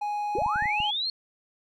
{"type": "tone with pitch glide", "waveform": "triangle", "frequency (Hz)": [830.6, 838.8], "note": ["G#5", "G#5"], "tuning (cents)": [0, 17], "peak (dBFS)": -25, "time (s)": [0.01, 0.91], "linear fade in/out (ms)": 10, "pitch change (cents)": 17, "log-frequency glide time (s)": [0.32, 0.42]}
{"type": "linear sweep", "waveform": "sine", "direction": "up", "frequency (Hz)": [320, 4356], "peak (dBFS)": -26, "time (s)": [0.35, 1.1], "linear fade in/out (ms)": 2}
{"type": "clicks", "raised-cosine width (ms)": 5, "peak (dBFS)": -27, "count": 7, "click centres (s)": [0.386, 0.42, 0.462, 0.559, 0.624, 0.657, 0.803]}
{"effects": []}